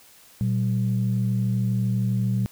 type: tone pair together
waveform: sine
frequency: 119 / 191.6 Hz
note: A#2 / G3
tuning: +36 / -39 cents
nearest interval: minor sixth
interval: 825 cents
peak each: -21 / -24 dBFS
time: 0.41-2.46 s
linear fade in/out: 0 ms
effects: tanh soft clip ceiling -14 dBFS + white hiss -52 dBFS RMS until 2.51 s